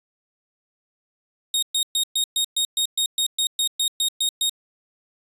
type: tone bursts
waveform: sawtooth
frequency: 3729 Hz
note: A#7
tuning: in tune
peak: -16 dBFS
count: 15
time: 1.54-4.495 s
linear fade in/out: 2 ms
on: 85 ms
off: 120 ms
effects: resampled to 32000 Hz